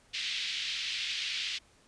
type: band-pass noise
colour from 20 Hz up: white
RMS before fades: -35 dBFS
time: 0.13-1.59 s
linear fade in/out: 20 ms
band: 2300 to 4100 Hz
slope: 24 dB/octave
effects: pink hiss -63 dBFS RMS until 1.87 s + resampled to 22050 Hz